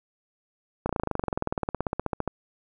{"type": "slowing click train", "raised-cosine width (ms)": 1, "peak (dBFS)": -12, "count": 29, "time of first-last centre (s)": [0.86, 2.277], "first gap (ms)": 33, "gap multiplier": 1.03, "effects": []}